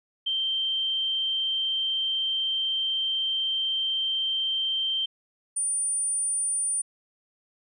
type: tone pair in turn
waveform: sine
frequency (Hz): 3136 / 9327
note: G7 / D9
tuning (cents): 0 / -13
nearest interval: octave + perfect fifth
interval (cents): 1887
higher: second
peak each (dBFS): -24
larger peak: neither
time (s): 0.26-5.06 / 5.56-6.82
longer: first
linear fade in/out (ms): 10
effects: none